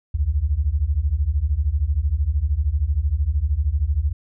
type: beating tone pair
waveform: sine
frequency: 65.8 / 78.8 Hz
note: C2 / D#2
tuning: +10 / +23 cents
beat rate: 13 Hz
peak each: -21 / -20 dBFS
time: 0.14-4.13 s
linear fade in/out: 10 ms
effects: none